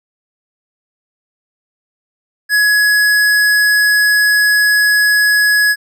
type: tone with hard clipping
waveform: sine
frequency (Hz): 1682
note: G#6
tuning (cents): +22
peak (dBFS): -10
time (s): 2.49-5.76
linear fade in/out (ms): 50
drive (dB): 17
effects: none